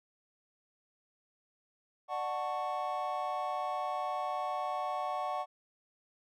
triangle chord, D major seventh, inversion none, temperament equal with one note detuned, 597.3 / 740 / 880 / 1108.7 Hz, D5 / F#5 / A5 / C#6, +29 / 0 / 0 / 0 cents, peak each -38 / -34 / -40 / -36 dBFS, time 2.08-5.46 s, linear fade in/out 50 ms, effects none

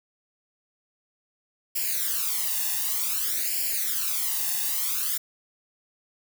blue noise with flanger, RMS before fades -27 dBFS, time 1.75-5.18 s, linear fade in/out 10 ms, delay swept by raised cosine 0.4 to 1.11 ms, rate 0.54 Hz, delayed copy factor +1, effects none

